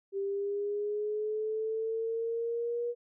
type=linear sweep; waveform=sine; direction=up; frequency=392 to 480 Hz; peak=-30 dBFS; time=0.12-2.95 s; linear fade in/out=50 ms; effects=none